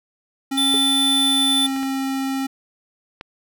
square tone with pitch glide, 271 to 268.5 Hz, C#4 to C4, -39 to +45 cents, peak -22 dBFS, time 0.51-2.47 s, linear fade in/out 10 ms, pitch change -16 cents, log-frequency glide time 1.1-1.96 s
square tone, 3520 Hz, A7, in tune, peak -17 dBFS, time 0.57-1.67 s, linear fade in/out 10 ms
triangle tone with exponential decay, 414.2 Hz, G#4, 5 cents flat, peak -19 dBFS, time 0.74-0.81 s, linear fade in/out 0 ms, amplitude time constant 15 ms
clicks, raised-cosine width 0.3 ms, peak -21 / -19 / -17 dBFS, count 3, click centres 1.763 / 1.831 / 3.211 s
effects none

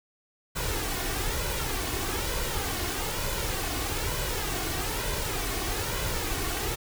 pink noise with flanger, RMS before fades -30 dBFS, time 0.55-6.76 s, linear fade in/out 20 ms, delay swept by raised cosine 2 to 2.75 ms, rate 1.1 Hz, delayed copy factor +0.55, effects none

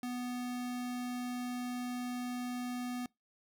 square tone, 246.9 Hz, B3, in tune, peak -37 dBFS, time 0.03-3.06 s, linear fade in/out 2 ms, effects noise-tail reverb RT60 0.2 s tail -24 dB re dry

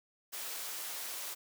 white high-pass noise, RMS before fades -41 dBFS, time 0.32-1.35 s, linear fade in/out 20 ms, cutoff 430 Hz, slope 12 dB/octave, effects none

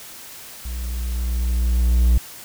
triangle tone with level ramp, 59.9 Hz, A#1, 48 cents sharp, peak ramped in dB -24 to -9 dBFS, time 0.65-2.18 s, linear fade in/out 5 ms, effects white hiss -39 dBFS RMS until 2.44 s

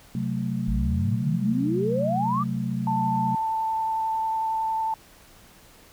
sine chord, F# diminished, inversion second, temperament equal, 130.81 / 185 / 220 Hz, C3 / F#3 / A3, 0 / 0 / 0 cents, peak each -29 dBFS, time 0.15-3.35 s, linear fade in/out 2 ms
sine exponential sweep, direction up, 49 to 1228 Hz, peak -23 dBFS, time 0.67-2.44 s, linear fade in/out 20 ms
sine tone with vibrato, 887 Hz, A5, 14 cents sharp, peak -23 dBFS, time 2.87-4.94 s, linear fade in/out 2 ms, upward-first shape sine, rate 11 Hz, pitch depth 10 cents each way
effects pink hiss -52 dBFS RMS until 5.92 s

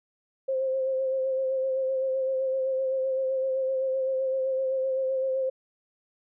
sine tone with vibrato, 527 Hz, C5, 12 cents sharp, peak -24 dBFS, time 0.48-5.5 s, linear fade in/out 10 ms, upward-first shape sine, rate 7.8 Hz, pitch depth 25 cents each way, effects none

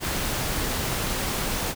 pink noise, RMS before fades -27 dBFS, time 0-1.75 s, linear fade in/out 50 ms, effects none

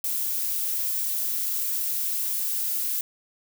violet noise, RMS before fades -27 dBFS, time 0.04-3.01 s, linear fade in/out 2 ms, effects none

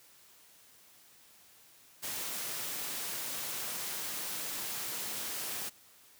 white high-pass noise, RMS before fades -38 dBFS, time 2.02-5.7 s, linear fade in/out 20 ms, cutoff 110 Hz, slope 12 dB/octave, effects white hiss -60 dBFS RMS until 6.19 s + high-pass 60 Hz 12 dB/octave

